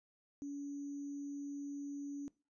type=tone with sample-and-hold; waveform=sine; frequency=284.2 Hz; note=C#4; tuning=43 cents sharp; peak=-40 dBFS; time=0.42-2.28 s; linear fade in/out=0 ms; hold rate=6300 Hz; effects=noise-tail reverb RT60 0.3 s tail -20 dB re dry + resampled to 22050 Hz

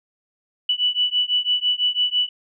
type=beating tone pair; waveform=sine; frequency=2960 / 2966 Hz; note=F#7 / F#7; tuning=0 / +4 cents; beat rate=6 Hz; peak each=-21 dBFS; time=0.69-2.29 s; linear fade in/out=5 ms; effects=none

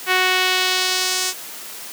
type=tone with band-pass filter sweep; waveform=sawtooth; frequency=370 Hz; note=F#4; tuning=in tune; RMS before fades=-19 dBFS; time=0.06-1.34 s; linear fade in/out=50 ms; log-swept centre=2100 to 7000 Hz; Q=1.2; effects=white hiss -34 dBFS RMS until 1.92 s + high-pass 200 Hz 12 dB/octave

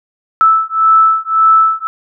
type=beating tone pair; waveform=sine; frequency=1313 / 1314.8 Hz; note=E6 / E6; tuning=-7 / -5 cents; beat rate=1.8 Hz; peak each=-10 dBFS; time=0.41-1.87 s; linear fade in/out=0 ms; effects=none

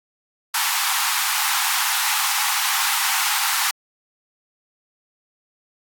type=high-pass noise; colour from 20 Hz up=pink; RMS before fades=-21 dBFS; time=0.54-3.71 s; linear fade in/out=5 ms; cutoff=790 Hz; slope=96 dB/octave; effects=AAC 64 kbps

